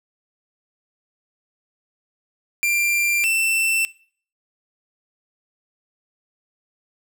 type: tone pair in turn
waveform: 45% pulse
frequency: 2375 / 2676 Hz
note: D7 / E7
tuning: +19 / +25 cents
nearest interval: major second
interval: 206 cents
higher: second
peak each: -17 dBFS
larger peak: neither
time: 2.63-3.24 / 3.24-3.85 s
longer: neither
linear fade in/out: 0 ms
effects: noise-tail reverb RT60 0.5 s tail -22 dB re dry